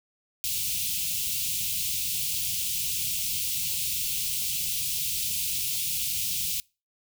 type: band-stop noise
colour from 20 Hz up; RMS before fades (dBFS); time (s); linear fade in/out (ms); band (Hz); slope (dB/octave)
white; -29; 0.44-6.6; 0; 180 to 2500; 48
effects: noise-tail reverb RT60 0.3 s tail -25 dB re dry